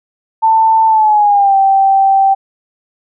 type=tone with pitch glide; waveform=sine; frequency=890 to 779.3 Hz; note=A5 to G5; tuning=+20 to -10 cents; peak=-6 dBFS; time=0.42-2.35 s; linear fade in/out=20 ms; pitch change=-230 cents; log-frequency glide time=0.87-1.56 s; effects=none